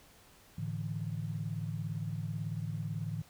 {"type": "chord", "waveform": "sine", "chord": "A suspended fourth", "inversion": "none", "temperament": "equal with one note detuned", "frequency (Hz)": [108.17, 146.83, 164.81], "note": ["A2", "D3", "E3"], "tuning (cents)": [-29, 0, 0], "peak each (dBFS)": [-38, -39, -39], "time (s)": [0.58, 3.22], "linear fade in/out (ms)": 5, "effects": ["pink hiss -60 dBFS RMS until 3.29 s"]}